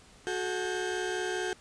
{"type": "tone cluster", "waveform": "35% pulse", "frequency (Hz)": [367.7, 432.2, 1583], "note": ["F#4", "A4", "G6"], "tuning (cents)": [-11, -31, 17], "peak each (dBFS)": [-31, -35, -35], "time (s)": [0.27, 1.53], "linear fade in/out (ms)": 0, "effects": ["pink hiss -56 dBFS RMS until 1.6 s", "resampled to 22050 Hz"]}